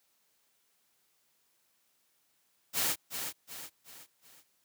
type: noise with echo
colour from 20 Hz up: white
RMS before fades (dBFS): -30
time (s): 2.73-2.96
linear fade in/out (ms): 50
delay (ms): 370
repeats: 4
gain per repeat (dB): -7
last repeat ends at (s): 4.44
effects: white hiss -73 dBFS RMS until 4.64 s + high-pass 100 Hz 12 dB/octave